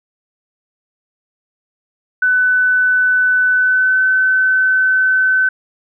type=tone with pitch glide; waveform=sine; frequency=1500 to 1520.9 Hz; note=F#6 to F#6; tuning=+23 to +47 cents; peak=-10 dBFS; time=2.22-5.49 s; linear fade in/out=5 ms; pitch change=+24 cents; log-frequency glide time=3.5-4.02 s; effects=none